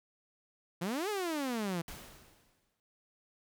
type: exponential two-way sweep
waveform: sawtooth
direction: up then down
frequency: 162.5 to 435.2 to 162.5 Hz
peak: -29 dBFS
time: 0.81-1.82 s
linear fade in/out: 10 ms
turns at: 1.09 s
type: noise with exponential decay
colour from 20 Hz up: pink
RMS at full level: -44 dBFS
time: 1.88-2.8 s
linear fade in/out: 1 ms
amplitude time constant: 200 ms
effects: none

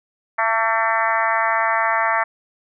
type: harmonic tone with a mistuned harmonic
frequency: 224.4 Hz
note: A3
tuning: 34 cents sharp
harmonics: 3 / 4 / 5 / 6 / 7 / 8 / 9 / 10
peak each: -24 / -22 / -23 / -25 / -28 / -24 / -26 / -33 dBFS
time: 0.38-2.24 s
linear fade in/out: 10 ms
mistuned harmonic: 5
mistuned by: +20 cents
effects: none

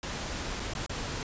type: noise with dropouts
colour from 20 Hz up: pink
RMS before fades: -35 dBFS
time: 0.03-1.23 s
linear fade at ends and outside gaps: 1 ms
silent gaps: 0.597-0.601 / 0.736-0.751 / 0.863-0.895 s
effects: resampled to 16000 Hz

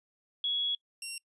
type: tone pair in turn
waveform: sine / 10% pulse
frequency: 3350 / 2750 Hz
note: G#7 / F7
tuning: +14 / -27 cents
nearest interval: minor third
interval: 341 cents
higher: first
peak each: -28 dBFS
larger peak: neither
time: 0.44-0.75 / 1.02-1.18 s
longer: first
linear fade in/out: 2 ms
effects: noise-tail reverb RT60 0.1 s tail -25 dB re dry + resampled to 24000 Hz

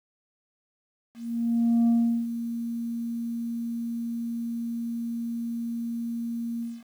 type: tone with ADSR envelope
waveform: sine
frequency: 233.1 Hz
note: A#3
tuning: in tune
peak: -15 dBFS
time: 1.14-6.84 s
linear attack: 740 ms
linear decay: 380 ms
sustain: -13 dB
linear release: 220 ms
effects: tanh soft clip ceiling -17 dBFS + 9-bit

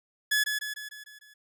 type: tone with echo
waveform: sawtooth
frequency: 1704 Hz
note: G#6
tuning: 44 cents sharp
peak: -19 dBFS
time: 0.31-0.44 s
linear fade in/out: 10 ms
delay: 150 ms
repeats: 6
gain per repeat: -5 dB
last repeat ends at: 1.34 s
effects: none

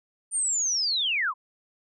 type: linear sweep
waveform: sine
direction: down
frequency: 9120 to 947 Hz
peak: -23 dBFS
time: 0.31-1.34 s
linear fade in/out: 50 ms
effects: none

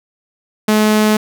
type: tone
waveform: sawtooth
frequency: 214 Hz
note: A3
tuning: 48 cents flat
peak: -6 dBFS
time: 0.68-1.17 s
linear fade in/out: 5 ms
effects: none

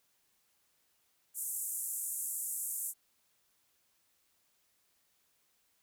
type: band-pass noise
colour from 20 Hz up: pink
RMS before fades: -38 dBFS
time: 1.34-2.94 s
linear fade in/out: 50 ms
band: 7600 to 14000 Hz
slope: 48 dB/octave
effects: white hiss -74 dBFS RMS until 5.82 s

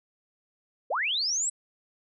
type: linear sweep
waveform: sine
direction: up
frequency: 408.4 to 8010 Hz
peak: -25 dBFS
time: 0.9-1.5 s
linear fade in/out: 10 ms
effects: none

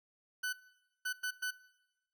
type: tone bursts at uneven times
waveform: 40% pulse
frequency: 1500 Hz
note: F#6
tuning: 23 cents sharp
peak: -33 dBFS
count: 4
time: 0.43-0.53 / 1.05-1.13 / 1.23-1.31 / 1.42-1.51 s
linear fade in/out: 10 ms
effects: noise-tail reverb RT60 1.0 s tail -20 dB re dry

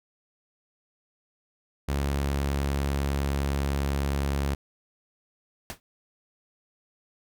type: tone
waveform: sawtooth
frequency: 69.9 Hz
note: C#2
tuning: 15 cents sharp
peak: -21 dBFS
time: 1.88-4.55 s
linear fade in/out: 10 ms
type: noise with exponential decay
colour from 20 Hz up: pink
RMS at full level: -32 dBFS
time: 5.7-5.8 s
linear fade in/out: 0 ms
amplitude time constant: 21 ms
effects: none

